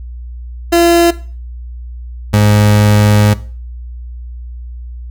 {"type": "tone pair in turn", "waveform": "30% pulse", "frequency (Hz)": [341.1, 104.38], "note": ["F4", "G#2"], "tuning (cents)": [-41, 9], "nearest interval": "octave + major sixth", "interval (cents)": 2050, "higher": "first", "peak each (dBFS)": -4, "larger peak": "neither", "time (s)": [[0.72, 1.11], [2.33, 3.34]], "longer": "second", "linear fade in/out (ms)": 10, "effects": ["noise-tail reverb RT60 0.4 s tail -17 dB re dry", "added 60 Hz sine -24 dBFS peak until 5.1 s"]}